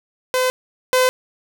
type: tone pair in turn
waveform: sawtooth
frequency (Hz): 510 / 510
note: C5 / C5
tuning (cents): -44 / -44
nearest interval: unison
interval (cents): 0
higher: neither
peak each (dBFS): -12 / -9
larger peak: second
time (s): 0.34-0.5 / 0.93-1.09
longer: neither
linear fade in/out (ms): 0
effects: none